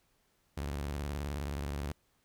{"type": "tone with vibrato", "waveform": "sawtooth", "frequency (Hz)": 71.3, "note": "C#2", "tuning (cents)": 49, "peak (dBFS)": -31, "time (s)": [0.57, 1.92], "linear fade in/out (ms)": 5, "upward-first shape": "square", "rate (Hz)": 19, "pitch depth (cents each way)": 170, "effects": ["pink hiss -73 dBFS RMS until 2.24 s"]}